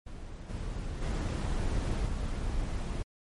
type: noise with level steps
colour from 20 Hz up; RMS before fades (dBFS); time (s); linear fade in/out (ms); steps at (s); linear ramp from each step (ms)
brown; -42 / -36 / -30 / -33; 0.06-3.03; 10; 0.48 / 1.01 / 2.05; 20
effects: MP3 48 kbps